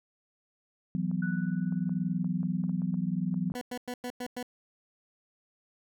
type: chord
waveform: sine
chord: E suspended second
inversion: none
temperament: just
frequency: 164.81 / 185.42 / 247.2 Hz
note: E3 / F#3 / B3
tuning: 0 / +4 / +2 cents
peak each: -32 / -30 / -36 dBFS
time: 0.95-3.52 s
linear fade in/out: 0 ms
type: clicks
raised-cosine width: 1 ms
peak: -37 dBFS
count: 12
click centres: 1.114 / 1.724 / 1.894 / 2.245 / 2.431 / 2.639 / 2.694 / 2.819 / 2.942 / 3.342 / 3.501 / 3.541 s
type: tone with exponential decay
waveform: sine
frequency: 1480 Hz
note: F#6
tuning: in tune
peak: -35 dBFS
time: 1.22-2.19 s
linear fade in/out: 5 ms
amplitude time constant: 210 ms
type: tone bursts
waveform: 20% pulse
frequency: 246.9 Hz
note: B3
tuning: in tune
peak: -29 dBFS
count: 6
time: 3.55-4.428 s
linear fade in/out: 2 ms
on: 63 ms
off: 100 ms
effects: none